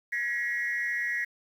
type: tone with amplitude modulation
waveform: sine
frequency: 1912 Hz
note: A#6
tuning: 43 cents sharp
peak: -22 dBFS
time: 0.12-1.25 s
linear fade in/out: 10 ms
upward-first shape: sine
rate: 238 Hz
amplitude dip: 100%
effects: tanh soft clip ceiling -20 dBFS + 9-bit